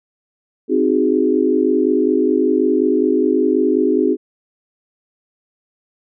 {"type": "chord", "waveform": "sine", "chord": "Ab dominant seventh", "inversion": "first", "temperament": "equal", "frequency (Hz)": [261.6, 311.1, 370, 415.3], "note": ["C4", "Eb4", "Gb4", "Ab4"], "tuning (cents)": [0, 0, 0, 0], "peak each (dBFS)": -18, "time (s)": [0.68, 4.17], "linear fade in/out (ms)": 50, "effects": []}